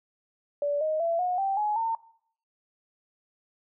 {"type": "tone with pitch steps", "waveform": "sine", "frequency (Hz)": [578, 623.1, 671.7, 724, 780.5, 841.4, 907], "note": ["D5", "D#5", "E5", "F#5", "G5", "G#5", "A#5"], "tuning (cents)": [-28, 2, 32, -38, -8, 22, -48], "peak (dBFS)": -24, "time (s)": [0.62, 1.95], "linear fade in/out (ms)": 2, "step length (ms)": 190, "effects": ["noise-tail reverb RT60 0.6 s tail -20 dB re dry"]}